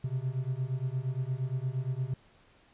triangle beating tone pair, 125.5 / 134.1 Hz, B2 / C3, +28 / +43 cents, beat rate 8.6 Hz, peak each -31 / -31 dBFS, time 0.04-2.14 s, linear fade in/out 5 ms, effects pink hiss -62 dBFS RMS until 2.73 s + resampled to 8000 Hz

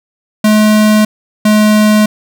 square tone pair in turn, 213.6 / 212.6 Hz, G#3 / G#3, +49 / +41 cents, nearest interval unison, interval 8 cents, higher first, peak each -6 dBFS, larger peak neither, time 0.44-1.05 / 1.45-2.06 s, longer neither, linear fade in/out 5 ms, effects none

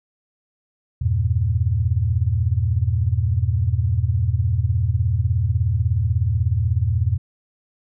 sine chord, E diminished, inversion none, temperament just, 82.41 / 98.89 / 118.67 Hz, E2 / G2 / Bb2, 0 / +16 / +31 cents, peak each -21 dBFS, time 1.01-7.18 s, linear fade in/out 10 ms, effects none

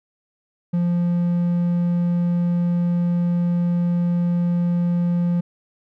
triangle tone, 174 Hz, F3, 6 cents flat, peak -15 dBFS, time 0.73-5.41 s, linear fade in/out 10 ms, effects none

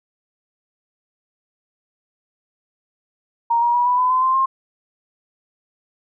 sine tone with pitch steps, 934 / 951.4 / 969.2 / 987.3 / 1005.7 / 1024.4 / 1043.5 / 1063 Hz, A#5 / A#5 / B5 / B5 / B5 / C6 / C6 / C6, +3 / +35 / -33 / -1 / +31 / -37 / -5 / +27 cents, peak -14 dBFS, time 3.5-4.46 s, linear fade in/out 10 ms, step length 120 ms, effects none

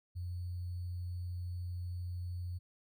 sine tone with sample-and-hold, 88.7 Hz, F2, 27 cents sharp, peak -37 dBFS, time 0.15-2.59 s, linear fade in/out 20 ms, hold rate 4410 Hz, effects none

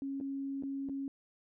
sine tone with dropouts, 274.3 Hz, C#4, 18 cents flat, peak -35 dBFS, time 0.02-1.08 s, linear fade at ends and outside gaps 1 ms, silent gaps 0.202-0.21 / 0.625-0.635 / 0.888-0.895 s, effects none

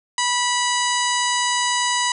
harmonic tone with a mistuned harmonic, 979 Hz, B5, 15 cents flat, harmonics 1 / 2 / 3 / 4 / 5 / 6 / 7 / 8 / 9, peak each -22 / -25 / -27 / -28 / -29 / -30 / -30 / -31 / -32 dBFS, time 0.18-2.12 s, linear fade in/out 2 ms, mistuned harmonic 6, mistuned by +95 cents, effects none

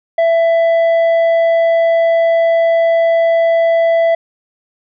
triangle tone with tanh clipping, 665 Hz, E5, 15 cents sharp, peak -10 dBFS, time 0.18-4.15 s, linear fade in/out 5 ms, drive 10 dB, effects none

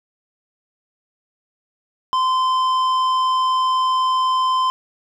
sine tone with tanh clipping, 1032 Hz, C6, 24 cents flat, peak -17 dBFS, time 2.13-4.7 s, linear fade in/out 0 ms, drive 10 dB, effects none

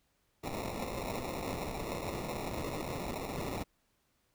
blue noise with sample-and-hold, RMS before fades -38 dBFS, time 0.43-3.64 s, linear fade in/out 20 ms, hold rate 1575 Hz, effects pink hiss -75 dBFS RMS until 4.34 s

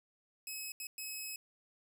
10% pulse tone bursts at uneven times, 2563 Hz, E7, 49 cents flat, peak -32 dBFS, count 3, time 0.47-0.72 / 0.8-0.87 / 0.98-1.36 s, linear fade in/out 2 ms, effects none

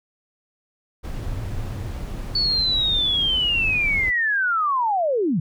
brown noise, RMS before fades -30 dBFS, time 1.03-4.11 s, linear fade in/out 20 ms
triangle tone with vibrato, 101.8 Hz, G#2, 34 cents flat, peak -28 dBFS, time 1.17-1.92 s, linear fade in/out 10 ms, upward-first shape square, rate 9.3 Hz, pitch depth 200 cents each way
sine linear sweep, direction down, 4481 to 137.4 Hz, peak -18 dBFS, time 2.35-5.4 s, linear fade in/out 5 ms
effects none

